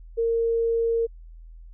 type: tone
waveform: sine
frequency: 460 Hz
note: A#4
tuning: 23 cents flat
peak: -20 dBFS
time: 0.17-1.07 s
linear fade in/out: 20 ms
effects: added 41 Hz sine -41 dBFS peak until 1.73 s